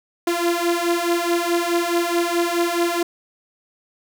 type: beating tone pair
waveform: sawtooth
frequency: 341.3 / 346 Hz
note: F4 / F4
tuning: -40 / -16 cents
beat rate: 4.7 Hz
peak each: -18 / -17 dBFS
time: 0.27-3.03 s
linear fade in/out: 5 ms
effects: none